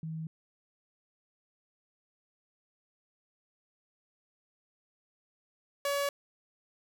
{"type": "tone pair in turn", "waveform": ["sine", "sawtooth"], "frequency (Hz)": [160, 565.7], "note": ["D#3", "C#5"], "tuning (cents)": [49, 35], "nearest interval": "octave + minor seventh", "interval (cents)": 2186, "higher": "second", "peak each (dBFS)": [-35, -25], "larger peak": "second", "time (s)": [[0.03, 0.27], [5.85, 6.09]], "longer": "neither", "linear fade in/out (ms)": 2, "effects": []}